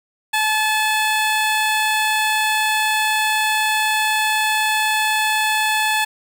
15% pulse tone, 864 Hz, A5, 32 cents flat, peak -10 dBFS, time 0.33-6.05 s, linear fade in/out 10 ms, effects none

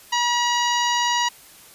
harmonic tone with a mistuned harmonic, 962 Hz, B5, 46 cents flat, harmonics 1 / 2 / 3 / 4 / 5 / 6 / 7, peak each -21 / -26 / -26 / -30 / -31 / -32 / -32 dBFS, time 0.12-1.29 s, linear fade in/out 10 ms, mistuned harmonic 5, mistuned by -26 cents, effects white hiss -47 dBFS RMS until 1.74 s + resampled to 32000 Hz

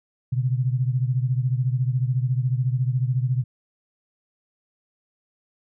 sine beating tone pair, 123.9 / 137.9 Hz, B2 / C#3, +6 / -9 cents, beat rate 14 Hz, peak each -21 / -25 dBFS, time 0.32-3.44 s, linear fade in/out 10 ms, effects none

